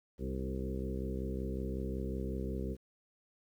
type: harmonic tone with a mistuned harmonic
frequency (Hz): 65.41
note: C2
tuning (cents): 0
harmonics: 1 / 2 / 3 / 4 / 5 / 6 / 7 / 8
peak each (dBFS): -38 / -44 / -41 / -45 / -47 / -44 / -46 / -50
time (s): 0.18-2.77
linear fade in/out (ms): 50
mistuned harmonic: 6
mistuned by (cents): -22
effects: 11-bit